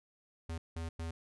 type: tone bursts at uneven times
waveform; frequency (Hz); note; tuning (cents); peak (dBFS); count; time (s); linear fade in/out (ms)
square; 82.41; E2; 0; -38; 3; 0.49-0.58 / 0.76-0.89 / 0.99-1.11; 5
effects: resampled to 24000 Hz